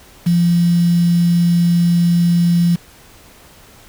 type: tone with quantisation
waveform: sine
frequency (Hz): 172.4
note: F3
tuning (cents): -22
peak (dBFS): -10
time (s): 0.26-2.76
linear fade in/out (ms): 10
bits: 5
effects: pink hiss -44 dBFS RMS until 3.88 s